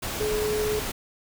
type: tone in noise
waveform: sine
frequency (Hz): 425.4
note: G#4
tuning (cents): +42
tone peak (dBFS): -24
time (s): 0.2-0.8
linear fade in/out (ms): 10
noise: pink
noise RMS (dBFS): -31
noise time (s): 0.02-0.92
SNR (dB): +4
effects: none